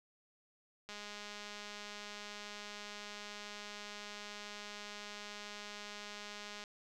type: click train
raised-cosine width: 0.2 ms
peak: -30 dBFS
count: 1191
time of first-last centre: 0.89-6.639 s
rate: 207 Hz
effects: none